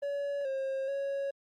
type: tone with pitch steps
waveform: triangle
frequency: 567 / 536 / 554 Hz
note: C#5 / C5 / C#5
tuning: +39 / +42 / -1 cents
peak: -29 dBFS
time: 0.02-1.31 s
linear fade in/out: 10 ms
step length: 430 ms
effects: Opus 32 kbps